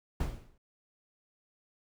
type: noise with exponential decay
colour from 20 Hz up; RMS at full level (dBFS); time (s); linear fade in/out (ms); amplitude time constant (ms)
brown; -28; 0.2-0.58; 5; 81
effects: none